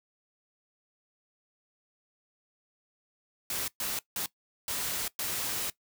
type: noise bursts at uneven times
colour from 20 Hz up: white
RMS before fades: -33 dBFS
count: 5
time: 3.5-3.68 / 3.8-3.99 / 4.16-4.26 / 4.68-5.08 / 5.19-5.7 s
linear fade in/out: 2 ms
effects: noise-tail reverb RT60 0.1 s tail -19 dB re dry